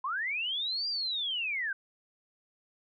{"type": "linear two-way sweep", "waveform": "sine", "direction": "up then down", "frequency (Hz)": [992, 4832, 1510], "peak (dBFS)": -30, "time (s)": [0.04, 1.73], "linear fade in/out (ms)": 5, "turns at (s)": 0.88, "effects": []}